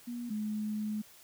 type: tone pair in turn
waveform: sine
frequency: 240 / 212.6 Hz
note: B3 / G#3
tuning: -49 / +41 cents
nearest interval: major second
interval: 210 cents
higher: first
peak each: -36 / -32 dBFS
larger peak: second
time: 0.07-0.3 / 0.3-1.02 s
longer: second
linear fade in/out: 10 ms
effects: white hiss -57 dBFS RMS until 1.23 s